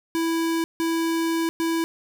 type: tone bursts at uneven times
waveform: square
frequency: 329.6 Hz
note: E4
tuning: in tune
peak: -22 dBFS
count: 3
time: 0.15-0.64 / 0.8-1.49 / 1.6-1.84 s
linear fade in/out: 0 ms
effects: none